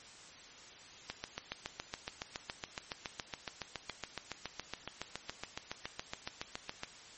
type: click train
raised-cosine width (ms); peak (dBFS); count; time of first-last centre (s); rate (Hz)
0.2; -20; 42; 1.1-6.834; 7.15
effects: white hiss -54 dBFS RMS until 7.17 s + MP3 32 kbps